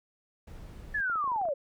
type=noise; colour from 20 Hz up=brown; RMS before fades=-45 dBFS; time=0.47-1.01 s; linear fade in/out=5 ms
type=linear sweep; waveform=sine; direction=down; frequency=1760 to 524 Hz; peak=-27 dBFS; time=0.94-1.54 s; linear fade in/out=10 ms
type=clicks; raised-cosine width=1 ms; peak=-33 dBFS; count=9; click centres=1.098 / 1.157 / 1.242 / 1.277 / 1.318 / 1.361 / 1.415 / 1.454 / 1.487 s
effects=none